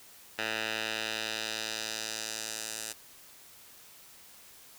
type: tone with band-pass filter sweep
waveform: 10% pulse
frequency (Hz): 110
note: A2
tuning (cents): 0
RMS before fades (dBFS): -36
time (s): 0.38-2.93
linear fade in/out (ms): 10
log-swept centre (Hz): 2400 to 8300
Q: 1.2
effects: white hiss -54 dBFS RMS until 4.78 s